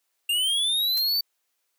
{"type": "linear sweep", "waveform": "square", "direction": "up", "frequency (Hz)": [2771, 4600], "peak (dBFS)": -22, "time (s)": [0.29, 1.21], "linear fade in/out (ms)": 5}
{"type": "noise with exponential decay", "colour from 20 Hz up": "blue", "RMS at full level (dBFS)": -30, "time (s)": [0.97, 1.06], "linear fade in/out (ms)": 1, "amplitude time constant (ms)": 18}
{"effects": ["white hiss -75 dBFS RMS until 1.78 s", "high-pass 400 Hz 12 dB/octave"]}